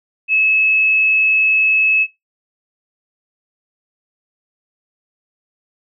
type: tone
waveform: sine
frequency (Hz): 2590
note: E7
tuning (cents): -31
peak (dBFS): -11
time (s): 0.28-2.07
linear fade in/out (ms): 50
effects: noise-tail reverb RT60 0.2 s tail -19 dB re dry